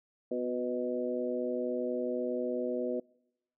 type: harmonic tone with a mistuned harmonic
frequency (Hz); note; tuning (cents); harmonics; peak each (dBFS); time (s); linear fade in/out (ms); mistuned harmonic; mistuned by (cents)
124.3; B2; +12; 2 / 3 / 4 / 5; -36 / -36 / -34 / -38; 0.31-3; 5; 3; -38
effects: noise-tail reverb RT60 0.9 s tail -26 dB re dry